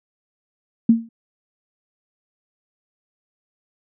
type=tone with exponential decay; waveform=sine; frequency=228.7 Hz; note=A#3; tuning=33 cents flat; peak=-6 dBFS; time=0.89-1.09 s; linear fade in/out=5 ms; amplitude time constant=43 ms; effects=none